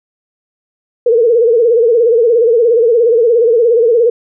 sine tone with vibrato, 465.3 Hz, A#4, 3 cents flat, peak -6 dBFS, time 1.06-4.1 s, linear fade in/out 5 ms, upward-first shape sine, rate 17 Hz, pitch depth 98 cents each way, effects none

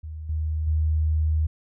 sine tone with level steps, 78 Hz, D#2, 5 cents sharp, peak -32 / -23 / -19 dBFS, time 0.03-1.47 s, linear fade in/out 10 ms, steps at 0.29 / 0.67 s, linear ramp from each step 5 ms, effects none

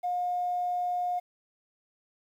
triangle tone, 715 Hz, F5, 41 cents sharp, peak -23 dBFS, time 0.03-1.2 s, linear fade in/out 20 ms, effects tanh soft clip ceiling -25 dBFS + 10-bit

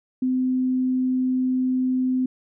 sine tone, 256.3 Hz, C4, 36 cents flat, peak -19 dBFS, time 0.22-2.26 s, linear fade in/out 5 ms, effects none

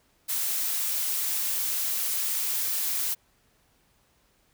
blue noise, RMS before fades -28 dBFS, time 0.28-3.15 s, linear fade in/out 20 ms, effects pink hiss -66 dBFS RMS until 4.53 s

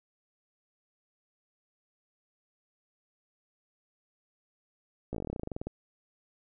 slowing click train, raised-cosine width 2 ms, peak -22 dBFS, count 18, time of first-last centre 5.13-5.67 s, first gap 16 ms, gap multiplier 1.08, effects none

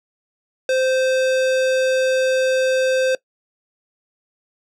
square tone with low-pass filter, 520 Hz, C5, 11 cents flat, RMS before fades -18 dBFS, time 0.69-3.15 s, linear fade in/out 2 ms, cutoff 7100 Hz, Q 0.63, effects noise-tail reverb RT60 0.1 s tail -21 dB re dry

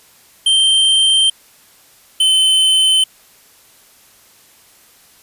square tone pair in turn, 3136 / 3063 Hz, G7 / G7, 0 / -41 cents, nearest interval unison, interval 41 cents, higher first, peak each -10 dBFS, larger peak neither, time 0.46-1.3 / 2.2-3.04 s, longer neither, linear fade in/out 5 ms, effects white hiss -48 dBFS RMS until 5.22 s + resampled to 32000 Hz

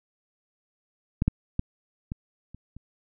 clicks, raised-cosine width 5 ms, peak -10 / -8 / -12 / -19 / -30 / -30 dBFS, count 6, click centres 1.221 / 1.28 / 1.594 / 2.119 / 2.546 / 2.766 s, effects none

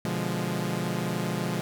sawtooth chord, B diminished seventh, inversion none, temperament equal, 123.47 / 146.83 / 174.61 / 207.7 Hz, B2 / D3 / F3 / Ab3, 0 / 0 / 0 / 0 cents, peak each -30 / -31 / -27 / -29 dBFS, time 0.05-1.61 s, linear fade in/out 0 ms, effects none

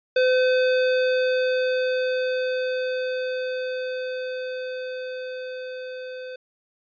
square tone with level ramp, 510 Hz, C5, 44 cents flat, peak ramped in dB -17 to -34 dBFS, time 0.16-6.36 s, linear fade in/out 5 ms, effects resampled to 11025 Hz

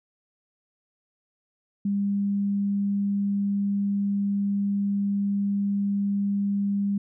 sine tone, 200.6 Hz, G3, 40 cents sharp, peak -22 dBFS, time 1.85-6.98 s, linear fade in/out 5 ms, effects none

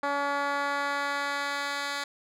10% pulse tone with band-pass filter sweep, 283.8 Hz, C#4, 41 cents sharp, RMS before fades -30 dBFS, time 0.03-2.04 s, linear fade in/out 5 ms, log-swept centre 910 to 3300 Hz, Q 0.74, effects none

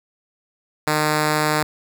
5% pulse tone, 152.5 Hz, D#3, 34 cents flat, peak -6 dBFS, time 0.87-1.63 s, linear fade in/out 2 ms, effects none

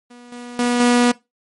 sawtooth tone with level steps, 242.8 Hz, B3, 29 cents flat, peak -36 / -28 / -12 / -8 dBFS, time 0.1-1.12 s, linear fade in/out 10 ms, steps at 0.32 / 0.59 / 0.8 s, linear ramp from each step 2 ms, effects noise-tail reverb RT60 0.2 s tail -19 dB re dry + MP3 48 kbps

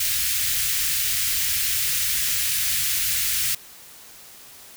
white band-stop noise, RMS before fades -23 dBFS, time 0-3.55 s, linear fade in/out 5 ms, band 130 to 1700 Hz, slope 24 dB/octave, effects white hiss -45 dBFS RMS until 4.76 s

